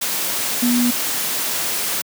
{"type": "tone in noise", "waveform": "sine", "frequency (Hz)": 242.9, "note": "B3", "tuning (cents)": -29, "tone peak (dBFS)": -14, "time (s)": [0.62, 0.91], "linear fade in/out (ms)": 10, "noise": "white", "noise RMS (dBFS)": -22, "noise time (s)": [0.01, 2.02], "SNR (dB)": 5, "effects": ["high-pass 150 Hz 12 dB/octave"]}